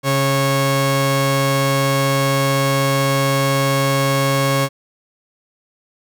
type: tone pair together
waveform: sawtooth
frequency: 137.25 / 549 Hz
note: C#3 / C#5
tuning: -17 / -17 cents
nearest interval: 2 octaves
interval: 2400 cents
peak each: -13 dBFS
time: 0.03-4.69 s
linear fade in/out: 50 ms
effects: none